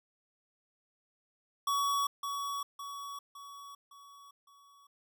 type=tone with echo; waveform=square; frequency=1127 Hz; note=C#6; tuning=28 cents sharp; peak=-29 dBFS; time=1.67-2.07 s; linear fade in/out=5 ms; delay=560 ms; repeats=5; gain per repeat=-6 dB; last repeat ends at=4.87 s; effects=none